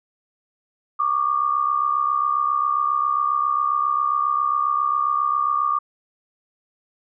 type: tone pair together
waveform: sine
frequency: 1133.6 / 1201 Hz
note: C#6 / D6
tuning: +38 / +38 cents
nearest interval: minor second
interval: 100 cents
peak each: -22 / -20 dBFS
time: 0.99-5.79 s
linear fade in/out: 10 ms
effects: none